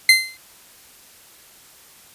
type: tone with exponential decay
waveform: 30% pulse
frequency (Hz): 2072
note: C7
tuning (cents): -17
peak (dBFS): -3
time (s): 0.09-0.37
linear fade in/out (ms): 2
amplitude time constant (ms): 60
effects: white hiss -48 dBFS RMS until 2.14 s + resampled to 32000 Hz